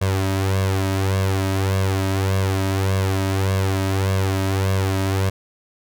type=tone with flanger; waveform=sawtooth; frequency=96.2 Hz; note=G2; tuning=32 cents flat; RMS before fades=-20 dBFS; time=0.01-5.3 s; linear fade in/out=10 ms; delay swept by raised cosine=1.8 to 3.2 ms; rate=1.7 Hz; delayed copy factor=+0.7; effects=none